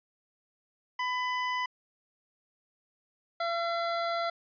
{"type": "tone pair in turn", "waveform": "25% pulse", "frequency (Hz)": [1000, 678.8], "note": ["B5", "F5"], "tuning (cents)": [21, -49], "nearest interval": "perfect fifth", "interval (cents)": 670, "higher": "first", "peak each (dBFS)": -25, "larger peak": "neither", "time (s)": [[0.99, 1.66], [3.4, 4.3]], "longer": "second", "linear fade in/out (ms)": 5, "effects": ["resampled to 11025 Hz"]}